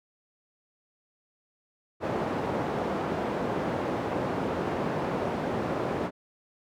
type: band-pass noise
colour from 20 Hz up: white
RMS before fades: -30 dBFS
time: 2-6.11 s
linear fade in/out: 50 ms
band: 110 to 670 Hz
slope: 12 dB/octave
effects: none